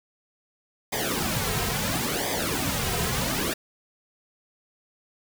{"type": "noise with flanger", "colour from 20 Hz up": "pink", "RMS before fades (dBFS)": -27, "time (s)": [0.92, 3.54], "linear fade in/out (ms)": 10, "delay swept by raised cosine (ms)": [0.71, 3.51], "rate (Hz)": 0.73, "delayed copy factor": -0.8, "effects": []}